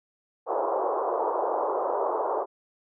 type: band-pass noise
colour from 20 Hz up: pink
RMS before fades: -27 dBFS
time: 0.46-2.46 s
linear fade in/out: 50 ms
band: 390 to 1100 Hz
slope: 48 dB/octave
effects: none